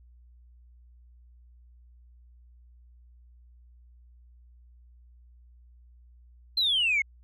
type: exponential sweep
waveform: sine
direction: down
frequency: 4186 to 2134 Hz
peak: -21 dBFS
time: 6.57-7.02 s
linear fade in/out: 5 ms
effects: tanh soft clip ceiling -18 dBFS + added 60 Hz sine -52 dBFS peak until 7.23 s